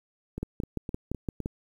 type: two click trains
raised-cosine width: 3 ms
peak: -21 / -17 dBFS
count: 5 / 7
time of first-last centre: 0.38-1.403 / 0.43-1.459 s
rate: 3.91 / 5.83 Hz
effects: 9-bit